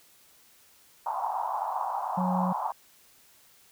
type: band-pass noise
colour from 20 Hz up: white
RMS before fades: -31 dBFS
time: 1.06-2.72 s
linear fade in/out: 2 ms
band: 750 to 1000 Hz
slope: 48 dB/octave
type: harmonic tone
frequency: 183 Hz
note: F#3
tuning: 19 cents flat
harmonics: 1 / 3 / 5 / 6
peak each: -26 / -37 / -41 / -44 dBFS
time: 2.17-2.53 s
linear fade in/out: 10 ms
effects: white hiss -59 dBFS RMS until 3.71 s